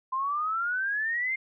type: exponential sweep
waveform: sine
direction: up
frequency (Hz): 1031 to 2130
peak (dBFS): -26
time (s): 0.12-1.36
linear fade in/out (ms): 10
effects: none